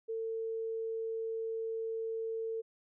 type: tone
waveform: sine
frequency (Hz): 450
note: A4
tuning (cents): +39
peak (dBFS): -34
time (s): 0.08-2.62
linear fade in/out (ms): 20
effects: none